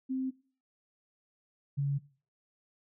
sine tone pair in turn, 261.5 / 140.7 Hz, C4 / C#3, -1 / +26 cents, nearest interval major seventh, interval 1073 cents, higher first, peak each -30 / -27 dBFS, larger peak second, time 0.09-0.31 / 1.77-1.99 s, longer neither, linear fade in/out 20 ms, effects noise-tail reverb RT60 0.4 s tail -19 dB re dry

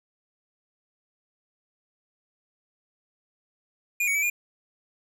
square tone with pitch steps, 2430 / 2240 / 2298 / 2422 Hz, D#7 / C#7 / D7 / D#7, -42 / +18 / -38 / -47 cents, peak -23 dBFS, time 4-4.3 s, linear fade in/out 5 ms, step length 75 ms, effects none

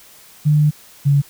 sine tone pair in turn, 150 / 141.77 Hz, D3 / C#3, +37 / +39 cents, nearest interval minor second, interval 98 cents, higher first, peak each -10 dBFS, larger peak neither, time 0.45-0.71 / 1.05-1.22 s, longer first, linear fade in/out 20 ms, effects white hiss -45 dBFS RMS until 1.29 s

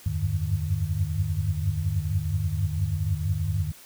sine tone cluster, 81.4 / 91.8 / 98 / 102.3 / 150.5 Hz, E2 / F#2 / G2 / G#2 / D3, -21 / -13 / 0 / -26 / +43 cents, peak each -30 dBFS, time 0.06-3.72 s, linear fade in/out 5 ms, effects white hiss -49 dBFS RMS until 3.85 s

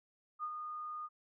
sine tone with ADSR envelope, 1226 Hz, D#6, 26 cents flat, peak -35 dBFS, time 0.39-1.09 s, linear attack 44 ms, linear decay 61 ms, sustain -5 dB, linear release 40 ms, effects none

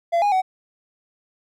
triangle tone with pitch steps, 681 / 821 / 751 Hz, F5 / G#5 / F#5, -44 / -20 / +26 cents, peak -14 dBFS, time 0.12-0.42 s, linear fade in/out 20 ms, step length 100 ms, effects none

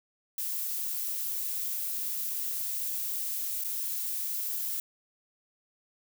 violet noise with dropouts, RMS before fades -33 dBFS, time 0.38-4.8 s, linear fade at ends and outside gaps 2 ms, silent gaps 3.639-3.645 s, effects none

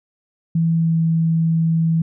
sine tone with pitch glide, 164.81 to 163.48 Hz, E3 to E3, 0 to -14 cents, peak -14 dBFS, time 0.55-2.02 s, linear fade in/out 5 ms, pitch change -14 cents, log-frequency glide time 0.75-0.97 s, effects none

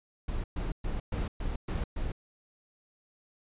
brown noise bursts, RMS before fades -32 dBFS, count 7, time 0.28-2.12 s, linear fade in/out 5 ms, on 160 ms, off 120 ms, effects resampled to 8000 Hz

